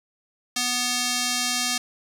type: tone with band-pass filter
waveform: square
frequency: 246.9 Hz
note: B3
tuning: in tune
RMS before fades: -25 dBFS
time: 0.56-1.78 s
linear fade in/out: 5 ms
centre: 5800 Hz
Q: 1.1
effects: none